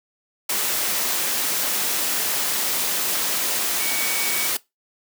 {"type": "tone in noise", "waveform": "sine", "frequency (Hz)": 2255, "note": "C#7", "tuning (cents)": 29, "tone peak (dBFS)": -29, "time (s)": [3.8, 4.47], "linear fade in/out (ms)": 5, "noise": "white", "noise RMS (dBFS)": -23, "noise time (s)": [0.49, 4.57], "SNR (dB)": -9, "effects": ["noise-tail reverb RT60 0.2 s tail -21 dB re dry", "high-pass 200 Hz 12 dB/octave"]}